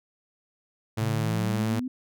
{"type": "tone", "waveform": "sawtooth", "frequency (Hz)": 110, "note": "A2", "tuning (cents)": 0, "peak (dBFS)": -22, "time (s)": [0.97, 1.8], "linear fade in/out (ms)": 10}
{"type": "exponential sweep", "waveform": "sine", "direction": "up", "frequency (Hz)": [128.1, 261.6], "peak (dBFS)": -28, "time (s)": [1.01, 1.88], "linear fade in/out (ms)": 5}
{"effects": []}